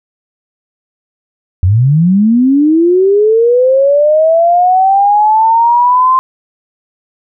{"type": "linear sweep", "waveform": "sine", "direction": "up", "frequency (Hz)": [84.5, 1049], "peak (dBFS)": -5, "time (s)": [1.63, 6.19], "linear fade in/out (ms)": 0, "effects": []}